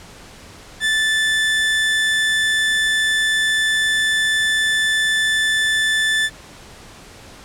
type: tone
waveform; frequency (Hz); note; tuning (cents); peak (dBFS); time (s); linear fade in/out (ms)
30% pulse; 1756; A6; -4; -13; 0.8-6.3; 50
effects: pink hiss -41 dBFS RMS until 7.44 s + low-pass 9000 Hz 12 dB/octave